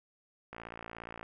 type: click train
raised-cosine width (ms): 0.5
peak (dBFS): -28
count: 41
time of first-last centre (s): 0.53-1.229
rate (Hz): 57.2
effects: none